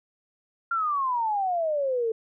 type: exponential sweep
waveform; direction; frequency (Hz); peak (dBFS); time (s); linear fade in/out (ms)
sine; down; 1396.9 to 437.7; -23; 0.71-2.12; 5
effects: none